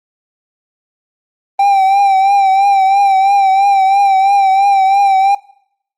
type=tone with vibrato; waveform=triangle; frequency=784 Hz; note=G5; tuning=in tune; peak=-5 dBFS; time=1.59-5.35 s; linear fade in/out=5 ms; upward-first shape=triangle; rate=3 Hz; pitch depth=56 cents each way; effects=noise-tail reverb RT60 0.7 s tail -23 dB re dry + Opus 24 kbps